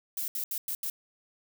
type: noise bursts at uneven times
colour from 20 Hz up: violet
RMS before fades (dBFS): -33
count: 5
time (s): 0.17-0.28 / 0.35-0.44 / 0.51-0.58 / 0.68-0.75 / 0.83-0.9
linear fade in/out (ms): 2
effects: none

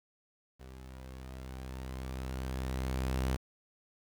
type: tone with level ramp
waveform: sawtooth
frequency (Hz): 64.8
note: C2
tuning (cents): -16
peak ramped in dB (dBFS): -44 to -25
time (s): 0.59-3.37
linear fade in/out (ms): 20
effects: 10-bit

